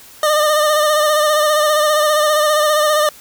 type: tone with vibrato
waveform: 25% pulse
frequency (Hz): 606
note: D#5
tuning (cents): -46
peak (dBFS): -8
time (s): 0.23-3.09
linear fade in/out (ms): 2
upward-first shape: sine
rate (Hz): 15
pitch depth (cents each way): 37
effects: white hiss -41 dBFS RMS until 3.2 s